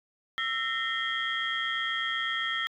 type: tone cluster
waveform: sine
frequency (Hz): 1329 / 1839 / 2052 / 3215 / 3343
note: E6 / A#6 / C7 / G7 / G#7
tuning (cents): +14 / -24 / -34 / +43 / +11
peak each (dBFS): -34 / -31 / -37 / -33 / -39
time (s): 0.38-2.67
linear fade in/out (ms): 0
effects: tanh soft clip ceiling -18 dBFS